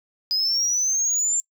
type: linear sweep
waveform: sine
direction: up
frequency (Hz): 4956 to 7330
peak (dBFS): -17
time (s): 0.31-1.4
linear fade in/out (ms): 0
effects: noise-tail reverb RT60 0.1 s tail -26 dB re dry + tanh soft clip ceiling -18 dBFS